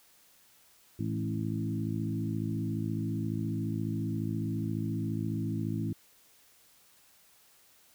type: harmonic tone with a mistuned harmonic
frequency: 54.5 Hz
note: A1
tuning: 16 cents flat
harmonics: 2 / 3 / 4 / 5 / 6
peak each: -34 / -36 / -37 / -38 / -39 dBFS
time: 0.99-5.93 s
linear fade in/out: 5 ms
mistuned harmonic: 4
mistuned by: -17 cents
effects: white hiss -62 dBFS RMS until 7.94 s